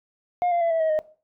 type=tone with pitch steps; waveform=sine; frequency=711 / 691.6 / 672.6 / 654.3 / 636.4 / 619 Hz; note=F5 / F5 / E5 / E5 / D#5 / D#5; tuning=+31 / -17 / +35 / -13 / +39 / -9 cents; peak=-17 dBFS; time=0.42-0.99 s; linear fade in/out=0 ms; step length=95 ms; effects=noise-tail reverb RT60 0.4 s tail -20 dB re dry + tanh soft clip ceiling -18 dBFS